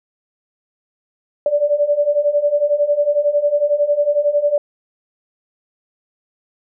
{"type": "beating tone pair", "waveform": "sine", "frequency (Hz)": [577, 588], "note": ["D5", "D5"], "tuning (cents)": [-31, 2], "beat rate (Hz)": 11, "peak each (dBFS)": [-18, -15], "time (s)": [1.46, 4.58], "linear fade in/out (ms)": 2, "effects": []}